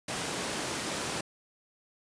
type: high-pass noise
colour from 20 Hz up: pink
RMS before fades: -34 dBFS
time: 0.08-1.21 s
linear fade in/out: 5 ms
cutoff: 160 Hz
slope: 12 dB/octave
effects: resampled to 22050 Hz